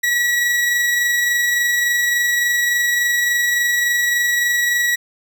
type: tone with amplitude modulation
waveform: 40% pulse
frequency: 1928 Hz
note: B6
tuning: 42 cents flat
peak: -13 dBFS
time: 0.03-4.96 s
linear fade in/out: 10 ms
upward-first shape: sine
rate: 23.5 Hz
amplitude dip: 25%
effects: none